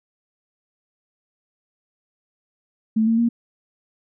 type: tone with pitch steps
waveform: sine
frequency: 220 / 227 / 234.2 Hz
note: A3 / A#3 / A#3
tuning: 0 / -46 / +8 cents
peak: -15 dBFS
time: 2.96-3.29 s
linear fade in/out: 10 ms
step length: 110 ms
effects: none